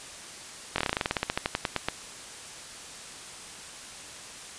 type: slowing click train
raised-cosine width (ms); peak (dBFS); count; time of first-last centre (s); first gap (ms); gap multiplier
0.3; -9; 20; 0.76-1.885; 22; 1.1
effects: white hiss -43 dBFS RMS until 4.58 s + resampled to 22050 Hz